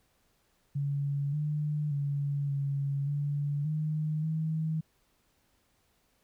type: tone with pitch steps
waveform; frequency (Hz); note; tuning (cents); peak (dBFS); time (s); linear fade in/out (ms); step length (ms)
sine; 141.6 / 149.9 / 142.2 / 139.9 / 144.2 / 154 / 158.4; C#3 / D3 / C#3 / C#3 / D3 / D#3 / D#3; +37 / +36 / +45 / +16 / -31 / -17 / +31; -28; 0.75-4.81; 10; 580
effects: pink hiss -71 dBFS RMS until 6.23 s